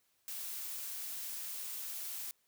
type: noise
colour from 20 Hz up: blue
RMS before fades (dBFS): -42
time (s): 0.28-2.31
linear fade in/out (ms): 0
effects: white hiss -75 dBFS RMS until 2.47 s